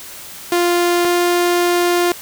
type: tone pair in turn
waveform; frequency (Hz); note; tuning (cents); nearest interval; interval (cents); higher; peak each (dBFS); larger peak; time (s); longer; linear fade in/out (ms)
sawtooth; 349.2 / 350.8; F4 / F4; 0 / +8; unison; 8; second; -9; neither; 0.52-1.05 / 1.05-2.12; second; 2
effects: white hiss -34 dBFS RMS until 2.21 s